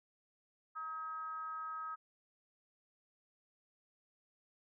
sine tone with frequency modulation, 1273 Hz, D#6, 39 cents sharp, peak -40 dBFS, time 0.75-1.96 s, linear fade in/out 20 ms, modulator 332 Hz, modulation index 0.4, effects none

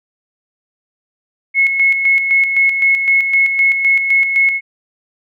sine tone with tremolo, 2182 Hz, C#7, 28 cents flat, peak -8 dBFS, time 1.54-4.61 s, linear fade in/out 50 ms, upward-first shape square, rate 3.9 Hz, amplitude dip 50%, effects none

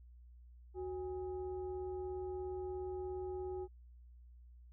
sine tone with frequency modulation, 370 Hz, F#4, in tune, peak -39 dBFS, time 0.74-3.68 s, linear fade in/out 50 ms, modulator 447 Hz, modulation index 0.56, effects added 60 Hz sine -55 dBFS peak until 4.72 s

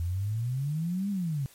sine exponential two-way sweep, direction up then down, 82.41 to 205.9 to 131.4 Hz, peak -27 dBFS, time 0-1.46 s, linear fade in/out 0 ms, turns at 1.1 s, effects white hiss -56 dBFS RMS until 1.54 s + MP3 64 kbps

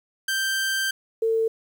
sawtooth / sine tone pair in turn, 1568 / 449.3 Hz, G6 / A4, 0 / +36 cents, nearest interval octave + minor seventh, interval 2164 cents, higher first, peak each -19 dBFS, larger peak neither, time 0.28-0.91 / 1.22-1.48 s, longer first, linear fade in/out 5 ms, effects 9-bit

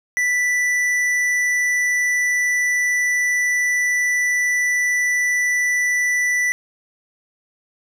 sine tone with tanh clipping, 1975.5 Hz, B6, in tune, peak -18 dBFS, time 0.17-6.52 s, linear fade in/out 0 ms, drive 11 dB, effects none

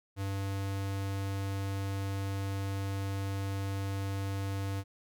square tone, 98 Hz, G2, in tune, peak -33 dBFS, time 0.16-4.84 s, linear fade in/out 50 ms, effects none

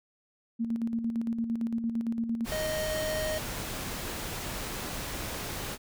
sine tone with tremolo, 230 Hz, A#3, 23 cents flat, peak -26 dBFS, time 0.59-2.46 s, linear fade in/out 20 ms, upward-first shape square, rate 8.8 Hz, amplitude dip 50%
pink noise, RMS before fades -36 dBFS, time 2.44-5.78 s, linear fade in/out 50 ms
square tone, 622.3 Hz, D#5, in tune, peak -31 dBFS, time 2.52-3.38 s, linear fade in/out 0 ms
effects none

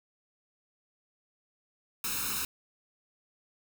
white noise with comb filter, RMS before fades -33 dBFS, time 2.04-2.45 s, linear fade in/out 2 ms, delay 0.76 ms, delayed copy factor +0.9, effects none

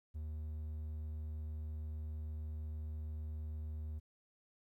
triangle tone, 77.2 Hz, D#2, 13 cents flat, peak -38 dBFS, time 0.14-4 s, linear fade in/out 20 ms, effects 13-bit

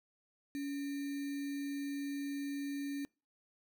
sine tone with sample-and-hold, 281.7 Hz, C#4, 28 cents sharp, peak -36 dBFS, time 0.55-3.05 s, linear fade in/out 0 ms, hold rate 2100 Hz, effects noise-tail reverb RT60 0.3 s tail -26 dB re dry

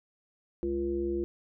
harmonic tone with a mistuned harmonic, 69.3 Hz, C#2, in tune, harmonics 1 / 3 / 5 / 7, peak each -38 / -39 / -29 / -41 dBFS, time 0.63-1.24 s, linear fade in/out 0 ms, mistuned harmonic 1, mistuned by -77 cents, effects none

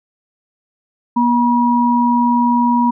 sine tone pair together, 240.5 / 962 Hz, B3 / B5, -46 / -46 cents, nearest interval 2 octaves, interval 2400 cents, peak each -13 / -14 dBFS, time 1.16-2.91 s, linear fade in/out 10 ms, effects none

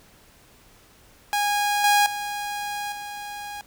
sawtooth tone with level steps, 822 Hz, G#5, 18 cents flat, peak -17 / -12 / -24 / -29 dBFS, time 1.33-3.61 s, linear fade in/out 0 ms, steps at 1.84 / 2.06 / 2.92 s, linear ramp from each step 2 ms, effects pink hiss -54 dBFS RMS until 3.66 s

